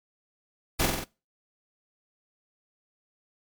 pink noise with echo, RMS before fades -24 dBFS, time 0.79-0.86 s, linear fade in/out 10 ms, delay 46 ms, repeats 4, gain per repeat -3 dB, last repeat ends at 1.044 s, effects noise-tail reverb RT60 0.3 s tail -23 dB re dry + MP3 96 kbps

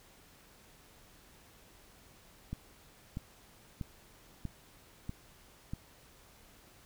click train, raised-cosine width 5 ms, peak -25 dBFS, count 6, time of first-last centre 2.53-5.735 s, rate 1.56 Hz, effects pink hiss -60 dBFS RMS until 6.85 s

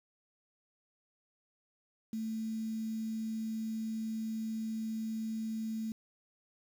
sine tone with quantisation, 221.3 Hz, A3, 10 cents sharp, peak -34 dBFS, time 2.13-5.92 s, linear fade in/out 2 ms, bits 9, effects none

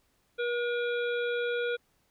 harmonic tone, 480 Hz, B4, 49 cents flat, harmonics 1 / 3 / 5 / 7 / 8, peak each -29 / -34 / -41 / -43 / -48 dBFS, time 0.38-1.77 s, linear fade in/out 20 ms, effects pink hiss -71 dBFS RMS until 2.1 s

